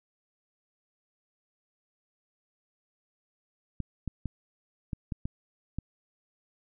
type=clicks; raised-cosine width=5 ms; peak=-20 dBFS; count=7; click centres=3.803 / 4.077 / 4.257 / 4.932 / 5.122 / 5.255 / 5.786 s; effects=none